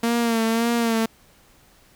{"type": "tone with vibrato", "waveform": "sawtooth", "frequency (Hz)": 230.1, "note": "A#3", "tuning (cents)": -22, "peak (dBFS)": -15, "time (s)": [0.03, 1.06], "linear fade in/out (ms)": 5, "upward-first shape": "sine", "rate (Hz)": 1.8, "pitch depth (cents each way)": 45, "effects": ["pink hiss -55 dBFS RMS until 1.95 s"]}